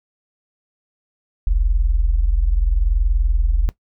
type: tone pair together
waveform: sine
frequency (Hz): 41.51 / 62.2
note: E1 / B1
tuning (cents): +13 / +13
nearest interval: perfect fifth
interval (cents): 700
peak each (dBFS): -14 / -22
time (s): 1.47-3.69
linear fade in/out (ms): 0
effects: noise-tail reverb RT60 0.1 s tail -18 dB re dry